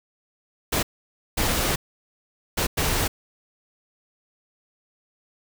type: noise bursts at uneven times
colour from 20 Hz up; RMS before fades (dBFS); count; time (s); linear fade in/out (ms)
pink; -23; 4; 0.72-0.83 / 1.37-1.76 / 2.57-2.67 / 2.77-3.08; 10
effects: none